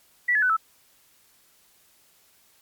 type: tone with pitch steps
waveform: sine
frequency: 1955 / 1711.8 / 1498.8 / 1312.4 Hz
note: B6 / A6 / F#6 / E6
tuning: -18 / -48 / +22 / -8 cents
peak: -18 dBFS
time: 0.28-0.568 s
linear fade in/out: 10 ms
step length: 72 ms
effects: white hiss -60 dBFS RMS until 2.61 s + MP3 96 kbps